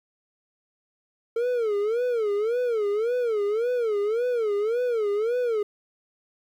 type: tone with vibrato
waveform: triangle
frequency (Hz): 449.3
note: A4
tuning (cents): +36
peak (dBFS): -20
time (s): 1.36-5.63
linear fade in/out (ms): 5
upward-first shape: sine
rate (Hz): 1.8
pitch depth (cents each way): 180
effects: 10-bit